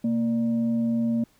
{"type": "tone with frequency modulation", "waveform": "sine", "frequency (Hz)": 230.8, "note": "A#3", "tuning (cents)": -17, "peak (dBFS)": -21, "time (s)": [0.04, 1.24], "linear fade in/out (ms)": 5, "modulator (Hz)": 358, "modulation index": 0.32, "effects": ["pink hiss -62 dBFS RMS until 1.39 s"]}